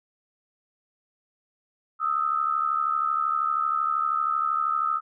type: tone pair together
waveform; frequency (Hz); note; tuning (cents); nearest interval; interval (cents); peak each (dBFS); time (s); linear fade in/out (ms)
sine; 1245.7 / 1318.5; D#6 / E6; +2 / 0; minor second; 98; -25; 1.99-5.01; 50
effects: none